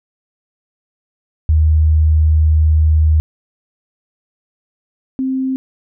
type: tone pair in turn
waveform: sine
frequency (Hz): 77.9 / 262.7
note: D#2 / C4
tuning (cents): +3 / +7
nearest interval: octave + major sixth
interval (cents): 2104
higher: second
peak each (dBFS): -8 / -15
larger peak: first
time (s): 1.49-3.2 / 5.19-5.56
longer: first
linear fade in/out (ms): 0
effects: none